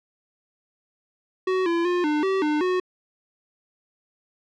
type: tone with pitch steps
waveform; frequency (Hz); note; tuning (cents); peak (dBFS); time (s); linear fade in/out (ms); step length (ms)
square; 373.5 / 338.5 / 355 / 300.7 / 384 / 301.1 / 366.5; F#4 / E4 / F4 / D4 / G4 / D4 / F#4; +16 / +46 / +28 / +41 / -36 / +43 / -16; -21; 1.47-2.8; 5; 190
effects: low-pass 3000 Hz 12 dB/octave